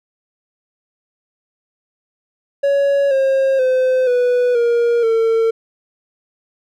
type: tone with pitch steps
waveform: triangle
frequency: 560 / 536.6 / 514.1 / 492.6 / 472 / 452.2 Hz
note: C#5 / C5 / C5 / B4 / A#4 / A4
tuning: +18 / +44 / -31 / -5 / +22 / +47 cents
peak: -10 dBFS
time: 2.63-5.51 s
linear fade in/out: 10 ms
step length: 480 ms
effects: none